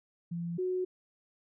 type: tone pair in turn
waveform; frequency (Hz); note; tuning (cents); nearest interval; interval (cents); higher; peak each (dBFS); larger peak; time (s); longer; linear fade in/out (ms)
sine; 170.5 / 367.5; F3 / F#4; -41 / -12; octave + minor second; 1329; second; -33 / -29; second; 0.31-0.58 / 0.58-0.85; neither; 10
effects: none